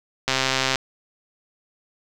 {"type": "click train", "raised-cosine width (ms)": 0.2, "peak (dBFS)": -3, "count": 64, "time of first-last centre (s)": [0.28, 0.757], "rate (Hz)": 132, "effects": []}